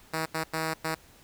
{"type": "tone bursts at uneven times", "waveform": "5% pulse", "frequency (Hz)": 159.9, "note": "D#3", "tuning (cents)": 48, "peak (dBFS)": -17, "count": 4, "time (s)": [[0.13, 0.26], [0.34, 0.44], [0.53, 0.74], [0.84, 0.95]], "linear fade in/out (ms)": 10, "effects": ["pink hiss -56 dBFS RMS until 1.23 s"]}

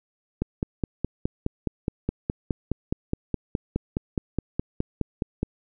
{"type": "click train", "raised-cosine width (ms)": 3, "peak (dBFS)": -11, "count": 25, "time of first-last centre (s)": [0.42, 5.43], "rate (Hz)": 4.79, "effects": []}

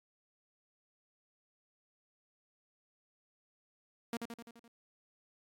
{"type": "tone with echo", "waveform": "sawtooth", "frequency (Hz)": 233.1, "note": "A#3", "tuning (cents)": 0, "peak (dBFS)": -31, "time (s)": [4.13, 4.17], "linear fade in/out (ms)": 2, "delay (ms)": 85, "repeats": 6, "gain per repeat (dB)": -4, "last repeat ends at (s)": 4.68, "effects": ["AAC 48 kbps"]}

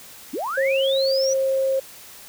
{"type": "linear sweep", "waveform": "sine", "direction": "up", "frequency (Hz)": [214.5, 5980], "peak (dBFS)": -24, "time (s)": [0.33, 1.34], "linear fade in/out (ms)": 10}
{"type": "tone with pitch glide", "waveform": "sine", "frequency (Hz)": [539, 534.7], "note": ["C#5", "C5"], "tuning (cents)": [-49, 37], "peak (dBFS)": -18, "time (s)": [0.57, 1.8], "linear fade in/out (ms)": 10, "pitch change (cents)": -14, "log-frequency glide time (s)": [0.98, 1.18]}
{"effects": ["white hiss -43 dBFS RMS until 2.28 s"]}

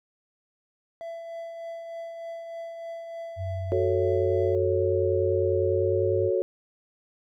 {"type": "tone with tremolo", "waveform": "triangle", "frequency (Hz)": 668, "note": "E5", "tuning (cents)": 23, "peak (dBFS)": -31, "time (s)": [1.01, 4.55], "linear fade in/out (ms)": 0, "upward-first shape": "triangle", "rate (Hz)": 3.3, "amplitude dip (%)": 40}
{"type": "tone with pitch glide", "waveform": "sine", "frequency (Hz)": [92.5, 97.27], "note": ["F#2", "G2"], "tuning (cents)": [0, -13], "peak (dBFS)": -29, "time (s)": [3.36, 6.31], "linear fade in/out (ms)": 50, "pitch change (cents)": 87, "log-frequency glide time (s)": [5.71, 6.05]}
{"type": "chord", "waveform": "sine", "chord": "F# minor", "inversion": "none", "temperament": "equal with one note detuned", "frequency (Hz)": [370, 440, 552.1], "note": ["F#4", "A4", "C#5"], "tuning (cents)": [0, 0, -7], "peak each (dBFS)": [-25, -27, -27], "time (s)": [3.72, 6.42], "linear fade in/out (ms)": 0}
{"effects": []}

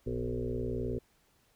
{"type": "tone with frequency modulation", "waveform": "sine", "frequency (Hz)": 250, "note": "B3", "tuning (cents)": 21, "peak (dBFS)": -31, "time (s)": [0.06, 0.99], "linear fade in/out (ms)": 10, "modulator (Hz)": 59.6, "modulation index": 3.8, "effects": ["pink hiss -69 dBFS RMS until 1.55 s"]}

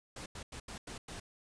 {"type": "noise bursts at uneven times", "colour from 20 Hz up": "pink", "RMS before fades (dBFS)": -45, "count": 6, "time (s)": [[0.16, 0.26], [0.35, 0.43], [0.52, 0.6], [0.68, 0.78], [0.87, 0.98], [1.08, 1.2]], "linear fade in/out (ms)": 5, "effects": ["resampled to 22050 Hz"]}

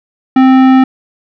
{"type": "tone with tanh clipping", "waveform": "sine", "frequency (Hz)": 261.6, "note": "C4", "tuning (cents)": 0, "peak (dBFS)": -5, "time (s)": [0.36, 0.84], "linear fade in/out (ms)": 5, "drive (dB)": 16, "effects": []}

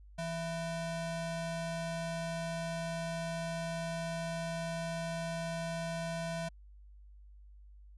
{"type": "ring-modulated tone", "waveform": "square", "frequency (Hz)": 415.3, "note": "G#4", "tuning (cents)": 0, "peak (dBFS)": -33, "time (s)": [0.18, 6.49], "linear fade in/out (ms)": 10, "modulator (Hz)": 250, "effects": ["added 50 Hz sine -52 dBFS peak until 7.97 s", "resampled to 24000 Hz"]}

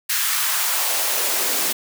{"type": "noise with high-pass filter sweep", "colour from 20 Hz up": "white", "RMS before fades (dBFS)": -21, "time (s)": [0.09, 1.73], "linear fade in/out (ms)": 10, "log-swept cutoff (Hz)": [1700, 260], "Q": 1.5, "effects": []}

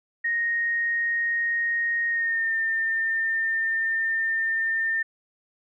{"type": "tone with pitch glide", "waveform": "sine", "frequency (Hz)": [1864.7, 1805.3], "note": ["A#6", "A6"], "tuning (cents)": [0, 44], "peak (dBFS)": -22, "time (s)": [0.24, 5.03], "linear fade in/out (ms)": 10, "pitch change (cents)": -56, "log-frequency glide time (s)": [2.09, 2.54], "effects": []}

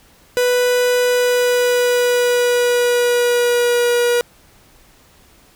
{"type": "tone with pitch glide", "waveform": "45% pulse", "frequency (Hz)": [493.9, 481.2], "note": ["B4", "B4"], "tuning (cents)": [0, -45], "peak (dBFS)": -13, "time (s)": [0.37, 4.21], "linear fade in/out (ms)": 0, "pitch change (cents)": -45, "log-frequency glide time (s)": [1.02, 3.89], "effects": ["pink hiss -50 dBFS RMS until 5.55 s"]}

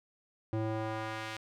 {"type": "tone with band-pass filter sweep", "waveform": "square", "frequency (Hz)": 110, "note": "A2", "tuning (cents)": 0, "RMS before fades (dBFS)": -36, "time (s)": [0.53, 1.37], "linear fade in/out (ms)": 0, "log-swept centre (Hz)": [320, 2700], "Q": 0.75, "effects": []}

